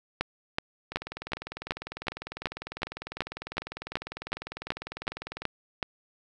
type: two click trains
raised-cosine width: 0.3 ms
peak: -10 / -20 dBFS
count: 16 / 91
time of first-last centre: 0.21-5.828 / 0.92-5.42 s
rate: 2.67 / 20 Hz
effects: none